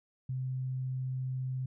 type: tone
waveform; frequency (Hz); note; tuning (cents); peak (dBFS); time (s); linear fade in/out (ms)
sine; 129.6; C3; -16; -32; 0.29-1.66; 5
effects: none